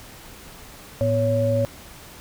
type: tone cluster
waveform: sine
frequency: 110 / 247.1 / 558 Hz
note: A2 / B3 / C#5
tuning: 0 / +1 / +11 cents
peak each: -22 / -28 / -20 dBFS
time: 1.01-1.65 s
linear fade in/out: 0 ms
effects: pink hiss -43 dBFS RMS until 2.2 s